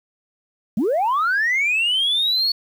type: linear sweep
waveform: sine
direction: up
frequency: 180 to 4435 Hz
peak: -15 dBFS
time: 0.77-2.52 s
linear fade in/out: 5 ms
effects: tanh soft clip ceiling -14 dBFS + 8-bit